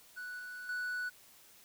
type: tone with level steps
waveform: triangle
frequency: 1480 Hz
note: F#6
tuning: in tune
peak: -39 / -41 / -33 dBFS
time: 0.16-1.1 s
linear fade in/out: 20 ms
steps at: 0.39 / 0.69 s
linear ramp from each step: 2 ms
effects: white hiss -60 dBFS RMS until 1.64 s